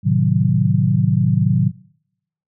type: chord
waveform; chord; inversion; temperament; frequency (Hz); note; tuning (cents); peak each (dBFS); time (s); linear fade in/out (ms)
sine; A diminished seventh; none; equal with one note detuned; 110 / 130.81 / 154.49 / 185; A2 / C3 / Eb3 / Gb3; 0 / 0 / -12 / 0; -18; 0.03-1.72; 50
effects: noise-tail reverb RT60 0.8 s tail -25 dB re dry